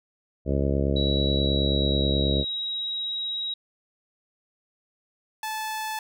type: harmonic tone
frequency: 69.3 Hz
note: C#2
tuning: in tune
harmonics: 1 / 2 / 3 / 4 / 5 / 6 / 7 / 8 / 9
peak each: -25 / -28 / -30 / -31 / -32 / -33 / -33 / -34 / -35 dBFS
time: 0.45-2.45 s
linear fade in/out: 50 ms
type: tone with pitch glide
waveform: sine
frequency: 3900 to 3829 Hz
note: B7 to A#7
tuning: -23 to +46 cents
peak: -27 dBFS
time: 0.96-3.54 s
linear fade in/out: 5 ms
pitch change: -31 cents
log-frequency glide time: 1.36-2.43 s
type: tone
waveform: sawtooth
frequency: 870 Hz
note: A5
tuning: 20 cents flat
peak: -25 dBFS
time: 5.43-5.99 s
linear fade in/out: 2 ms
effects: none